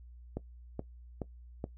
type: click train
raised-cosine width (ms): 2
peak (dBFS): -22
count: 4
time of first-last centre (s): 0.37-1.641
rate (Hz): 2.36
effects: noise-tail reverb RT60 0.1 s tail -18 dB re dry + added 60 Hz sine -49 dBFS peak until 1.77 s